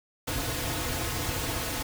pink noise with comb filter, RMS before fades -31 dBFS, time 0.27-1.83 s, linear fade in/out 10 ms, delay 5.1 ms, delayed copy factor -0.85, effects none

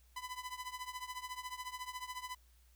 sawtooth tone with tremolo, 1003 Hz, B5, 26 cents sharp, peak -35 dBFS, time 0.16-2.35 s, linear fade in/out 5 ms, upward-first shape triangle, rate 14 Hz, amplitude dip 90%, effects added 60 Hz sine -63 dBFS peak until 2.75 s + white hiss -72 dBFS RMS until 2.75 s

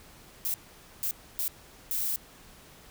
violet noise bursts at uneven times, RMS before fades -30 dBFS, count 4, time 0.45-0.54 / 1.03-1.11 / 1.39-1.48 / 1.91-2.16 s, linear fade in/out 0 ms, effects pink hiss -53 dBFS RMS until 2.9 s

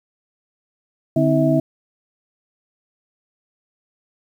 sine tone cluster, 145.5 / 261.6 / 321.4 / 647 Hz, D3 / C4 / E4 / E5, -16 / 0 / -44 / -32 cents, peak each -19 dBFS, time 1.16-1.6 s, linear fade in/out 5 ms, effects 8-bit

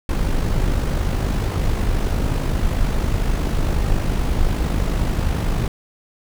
brown noise with amplitude modulation, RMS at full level -17 dBFS, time 0.09-5.68 s, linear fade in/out 2 ms, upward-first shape sine, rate 51.2 Hz, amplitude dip 45%, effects none

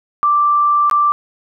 sine tone with dropouts, 1174.7 Hz, D6, in tune, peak -10 dBFS, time 0.23-1.12 s, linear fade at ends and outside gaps 0 ms, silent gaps 0.898-0.912 s, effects none

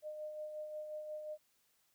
sine tone with tremolo, 610 Hz, D#5, 34 cents flat, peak -40 dBFS, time 0.02-1.38 s, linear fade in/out 50 ms, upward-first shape sine, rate 5.6 Hz, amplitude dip 40%, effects white hiss -75 dBFS RMS until 1.94 s

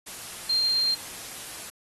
sine tone in noise, 4186 Hz, C8, in tune, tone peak -21 dBFS, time 0.49-0.95 s, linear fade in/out 10 ms, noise white, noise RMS -39 dBFS, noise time 0.06-1.7 s, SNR +15 dB, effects AAC 32 kbps

